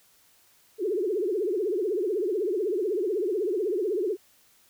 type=tone with vibrato; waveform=sine; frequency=392 Hz; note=G4; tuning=in tune; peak=-24 dBFS; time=0.78-4.17 s; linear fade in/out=50 ms; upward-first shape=triangle; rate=16 Hz; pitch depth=280 cents each way; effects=white hiss -61 dBFS RMS until 4.69 s